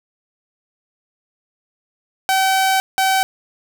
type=tone bursts at uneven times; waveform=sawtooth; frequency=766 Hz; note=G5; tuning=40 cents flat; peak=-10 dBFS; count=2; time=2.29-2.8 / 2.98-3.23 s; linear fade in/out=0 ms; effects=none